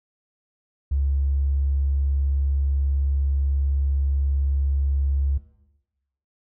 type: tone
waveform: triangle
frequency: 69.3 Hz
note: C#2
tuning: in tune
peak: -15 dBFS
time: 0.91-5.38 s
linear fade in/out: 10 ms
effects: noise-tail reverb RT60 0.9 s tail -18 dB re dry + tanh soft clip ceiling -17 dBFS